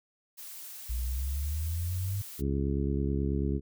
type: noise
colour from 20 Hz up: blue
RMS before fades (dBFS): -44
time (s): 0.37-2.42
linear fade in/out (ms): 20
type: exponential sweep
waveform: sine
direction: up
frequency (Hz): 57.4 to 101.9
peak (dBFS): -29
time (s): 0.89-2.22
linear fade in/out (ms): 10
type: harmonic tone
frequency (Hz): 69.2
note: C#2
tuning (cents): -2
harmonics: 1 / 2 / 3 / 4 / 5 / 6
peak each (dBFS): -30 / -33 / -35 / -36 / -37 / -38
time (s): 2.38-3.61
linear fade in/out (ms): 50
effects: none